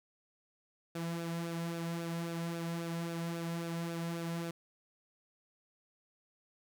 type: tone with flanger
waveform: sawtooth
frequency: 168 Hz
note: E3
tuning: 33 cents sharp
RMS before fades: -38 dBFS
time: 0.95-4.51 s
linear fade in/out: 5 ms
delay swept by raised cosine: 0.96 to 2.66 ms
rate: 3.7 Hz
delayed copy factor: -0.55
effects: none